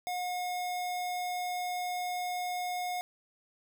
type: tone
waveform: square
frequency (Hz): 721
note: F#5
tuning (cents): -45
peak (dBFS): -33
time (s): 0.07-3.01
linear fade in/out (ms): 0
effects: none